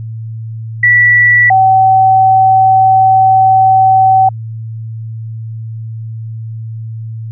sine tone pair in turn, 1954 / 762.3 Hz, B6 / G5, -19 / -49 cents, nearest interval octave + major third, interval 1630 cents, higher first, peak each -4 dBFS, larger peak neither, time 0.83-1.5 / 1.5-4.29 s, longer second, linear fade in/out 5 ms, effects added 112 Hz sine -20 dBFS peak until 7.31 s

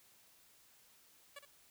10% pulse tone with echo, 570 Hz, C#5, 48 cents sharp, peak -39 dBFS, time 1.36-1.39 s, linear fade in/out 5 ms, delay 63 ms, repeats 1, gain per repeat -9 dB, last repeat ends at 1.453 s, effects white hiss -66 dBFS RMS until 1.7 s

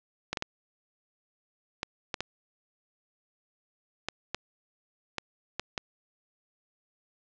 clicks, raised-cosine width 0.2 ms, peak -13 dBFS, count 11, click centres 0.33 / 0.372 / 0.424 / 1.831 / 2.142 / 2.206 / 4.086 / 4.346 / 5.183 / 5.596 / 5.778 s, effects low-pass 6000 Hz 12 dB/octave

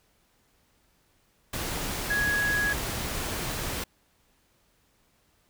sine tone in noise, 1667 Hz, G#6, 6 cents sharp, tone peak -24 dBFS, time 2.1-2.73 s, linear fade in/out 5 ms, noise pink, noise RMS -32 dBFS, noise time 1.53-3.84 s, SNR +5 dB, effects pink hiss -67 dBFS RMS until 5.49 s

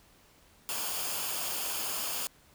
white noise with comb filter, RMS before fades -34 dBFS, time 0.69-2.27 s, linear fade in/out 0 ms, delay 0.51 ms, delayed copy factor -0.5, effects pink hiss -61 dBFS RMS until 2.54 s

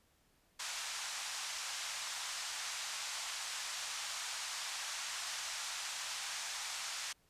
white band-pass noise, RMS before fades -42 dBFS, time 0.59-7.13 s, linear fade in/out 10 ms, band 770 to 7600 Hz, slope 24 dB/octave, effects pink hiss -72 dBFS RMS until 7.29 s + resampled to 32000 Hz

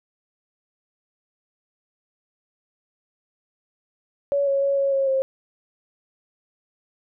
sine tone with pitch steps, 564 / 552 / 556 / 552 / 544 / 533 Hz, C#5 / C#5 / C#5 / C#5 / C#5 / C5, +30 / -7 / +5 / -7 / -33 / +32 cents, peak -18 dBFS, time 4.32-5.22 s, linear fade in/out 0 ms, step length 150 ms, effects none

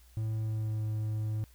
triangle tone with pitch glide, 110 to 108.11 Hz, A2 to A2, 0 to -30 cents, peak -28 dBFS, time 0.17-1.44 s, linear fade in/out 0 ms, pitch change -30 cents, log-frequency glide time 0.36-0.83 s, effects added 60 Hz sine -56 dBFS peak until 1.54 s + white hiss -64 dBFS RMS until 1.54 s

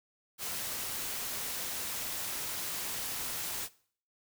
white noise, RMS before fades -37 dBFS, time 0.38-3.69 s, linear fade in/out 50 ms, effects noise-tail reverb RT60 0.5 s tail -19 dB re dry

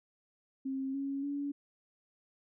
sine tone with pitch steps, 267.5 / 275.8 / 284.4 Hz, C4 / C#4 / C#4, +38 / -9 / +45 cents, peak -33 dBFS, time 0.65-1.52 s, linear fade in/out 10 ms, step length 290 ms, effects none

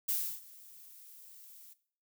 violet noise with ADSR envelope, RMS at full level -31 dBFS, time 0.08-1.74 s, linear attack 11 ms, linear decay 310 ms, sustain -23 dB, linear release 16 ms, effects noise-tail reverb RT60 0.5 s tail -17 dB re dry

